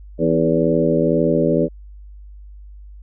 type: harmonic tone with a mistuned harmonic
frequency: 82 Hz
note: E2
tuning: 9 cents flat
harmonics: 2 / 3 / 4 / 5 / 6 / 7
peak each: -21 / -21 / -21 / -21 / -21 / -21 dBFS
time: 0.18-1.69 s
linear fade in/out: 50 ms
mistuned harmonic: 4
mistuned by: -46 cents
effects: added 50 Hz sine -36 dBFS peak until 3.02 s